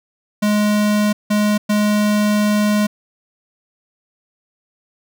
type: tone bursts at uneven times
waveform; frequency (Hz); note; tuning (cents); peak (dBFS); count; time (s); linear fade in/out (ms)
square; 209.2; G#3; +13; -14; 3; 0.42-1.13 / 1.3-1.58 / 1.69-2.87; 10
effects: none